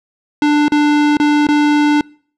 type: tone with dropouts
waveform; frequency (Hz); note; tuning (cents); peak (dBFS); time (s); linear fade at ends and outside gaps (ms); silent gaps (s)
square; 295.8; D4; +13; -10; 0.42-2.01; 2; 0.682-0.72 / 1.17-1.199 / 1.469-1.487
effects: noise-tail reverb RT60 0.5 s tail -25 dB re dry + low-pass 4000 Hz 12 dB/octave